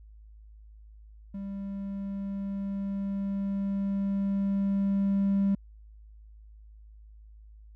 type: tone with level ramp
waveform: triangle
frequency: 197.4 Hz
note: G3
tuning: 12 cents sharp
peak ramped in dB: -32 to -19 dBFS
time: 1.34-5.55 s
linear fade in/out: 5 ms
effects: tanh soft clip ceiling -17 dBFS + added 53 Hz sine -48 dBFS peak until 7.75 s